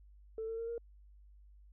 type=tone with pitch steps; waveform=sine; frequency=443.6 / 451.4 / 459.2 / 467.3 Hz; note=A4 / A4 / A#4 / A#4; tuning=+14 / +44 / -26 / +4 cents; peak=-36 dBFS; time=0.38-0.78 s; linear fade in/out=2 ms; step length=100 ms; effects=tanh soft clip ceiling -32 dBFS + added 50 Hz sine -56 dBFS peak until 1.72 s